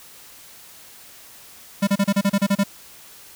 square tone bursts, 199.4 Hz, G3, 30 cents sharp, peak -16 dBFS, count 10, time 1.82-2.638 s, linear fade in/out 10 ms, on 53 ms, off 32 ms, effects white hiss -45 dBFS RMS until 3.35 s

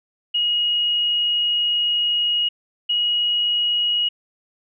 sine tone pair in turn, 2887 / 2898 Hz, F#7 / F#7, -43 / -37 cents, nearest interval unison, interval 6 cents, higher second, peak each -17 dBFS, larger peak neither, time 0.34-2.49 / 2.89-4.09 s, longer first, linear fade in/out 10 ms, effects none

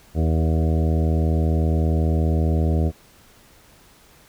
harmonic tone with a mistuned harmonic, 80 Hz, D#2, 49 cents sharp, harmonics 1 / 2 / 3 / 4 / 5 / 6 / 7 / 8 / 9, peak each -18 / -24 / -28 / -30 / -32 / -34 / -35 / -36 / -37 dBFS, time 0.14-2.92 s, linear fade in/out 50 ms, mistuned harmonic 6, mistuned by -19 cents, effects pink hiss -52 dBFS RMS until 4.28 s

